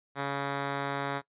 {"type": "tone", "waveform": "5% pulse", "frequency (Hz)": 140, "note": "C#3", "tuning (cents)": 18, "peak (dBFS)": -19, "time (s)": [0.15, 1.22], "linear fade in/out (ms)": 50, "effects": ["noise-tail reverb RT60 0.1 s tail -20 dB re dry", "resampled to 8000 Hz"]}